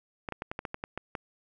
clicks, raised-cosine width 0.5 ms, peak -19 dBFS, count 10, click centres 0.288 / 0.323 / 0.421 / 0.515 / 0.591 / 0.652 / 0.744 / 0.839 / 0.976 / 1.152 s, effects none

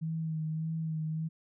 sine tone with vibrato, 159.2 Hz, D#3, 40 cents sharp, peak -31 dBFS, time 0.01-1.29 s, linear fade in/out 20 ms, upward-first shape sine, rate 1.7 Hz, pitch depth 28 cents each way, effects none

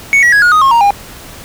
triangle tone with pitch steps, 2221 / 1922.4 / 1663.9 / 1440.1 / 1246.5 / 1078.9 / 933.8 / 808.3 Hz, C#7 / B6 / G#6 / F#6 / D#6 / C#6 / A#5 / G#5, +3 / -47 / +3 / -47 / +3 / -47 / +3 / -47 cents, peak -3 dBFS, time 0.13-0.906 s, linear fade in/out 0 ms, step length 97 ms, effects pink hiss -32 dBFS RMS until 1.44 s

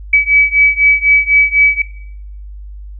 sine beating tone pair, 2284 / 2288 Hz, D7 / D7, -49 / -46 cents, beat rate 4 Hz, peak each -10 dBFS, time 0.13-1.82 s, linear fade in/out 5 ms, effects noise-tail reverb RT60 0.7 s tail -17 dB re dry + added 50 Hz sine -27 dBFS peak until 2.99 s

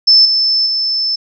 sine tone with level steps, 5274 Hz, E8, in tune, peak -4 / -10 / -13 dBFS, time 0.07-1.16 s, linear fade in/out 10 ms, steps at 0.25 / 0.66 s, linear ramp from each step 5 ms, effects none

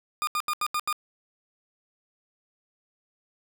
40% pulse tone bursts, 1215 Hz, D#6, 42 cents flat, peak -24 dBFS, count 6, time 0.22-0.927 s, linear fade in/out 0 ms, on 52 ms, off 79 ms, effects none

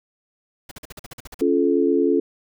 pink noise bursts, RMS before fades -37 dBFS, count 11, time 0.69-1.414 s, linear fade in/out 5 ms, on 24 ms, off 46 ms
sine chord, Db augmented, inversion none, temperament just, 277.2 / 346.5 / 433.1 Hz, Db4 / F4 / A4, 0 / -14 / -27 cents, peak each -20 dBFS, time 1.41-2.2 s, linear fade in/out 5 ms
effects none

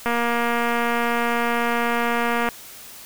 click train, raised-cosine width 0.5 ms, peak -8 dBFS, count 574, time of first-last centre 0.06-2.488 s, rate 236 Hz, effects white hiss -41 dBFS RMS until 3.05 s

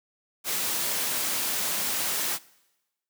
white noise, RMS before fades -28 dBFS, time 0.44-2.39 s, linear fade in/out 50 ms, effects noise-tail reverb RT60 1.0 s tail -22 dB re dry + high-pass 150 Hz 12 dB/octave

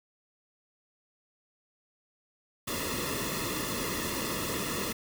pink noise with comb filter, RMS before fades -33 dBFS, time 2.67-4.93 s, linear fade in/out 10 ms, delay 1.3 ms, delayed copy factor -0.8, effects none

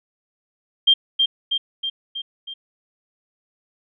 sine tone with echo, 3183 Hz, G7, 26 cents sharp, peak -10 dBFS, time 0.87-0.94 s, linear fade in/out 10 ms, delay 320 ms, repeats 5, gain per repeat -4 dB, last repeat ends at 2.54 s, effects none

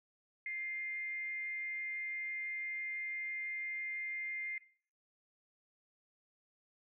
sine tone with frequency modulation, 2098 Hz, C7, 4 cents sharp, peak -38 dBFS, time 0.46-4.58 s, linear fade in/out 2 ms, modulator 370 Hz, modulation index 0.25, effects noise-tail reverb RT60 0.5 s tail -18 dB re dry

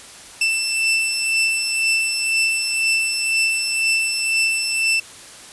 sawtooth beating tone pair, 2663 / 2665 Hz, E7 / E7, +17 / +18 cents, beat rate 2 Hz, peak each -21 / -15 dBFS, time 0.41-5 s, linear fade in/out 5 ms, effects white hiss -40 dBFS RMS until 5.52 s + resampled to 24000 Hz

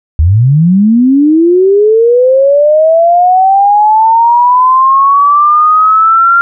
sine linear sweep, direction up, 71.4 to 1391 Hz, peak -3 dBFS, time 0.19-6.41 s, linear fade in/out 0 ms, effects none

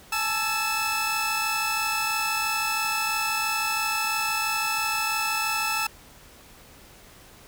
sawtooth tone cluster, 841 / 884 / 1326 / 2619 Hz, G#5 / A5 / E6 / E7, +22 / +8 / +10 / -12 cents, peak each -30 / -28 / -25 / -24 dBFS, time 0.12-5.87 s, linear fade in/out 5 ms, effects pink hiss -50 dBFS RMS until 7.47 s

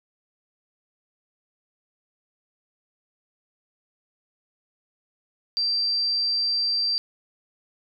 sine tone, 4699 Hz, D8, in tune, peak -21 dBFS, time 5.57-6.98 s, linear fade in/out 0 ms, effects none

